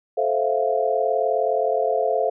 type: chord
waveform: sine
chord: F major seventh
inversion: first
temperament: equal with one note detuned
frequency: 435.7 / 523.3 / 659.3 / 698.5 Hz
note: A4 / C5 / E5 / F5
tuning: -17 / 0 / 0 / 0 cents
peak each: -24 dBFS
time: 0.17-2.3 s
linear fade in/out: 10 ms
effects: none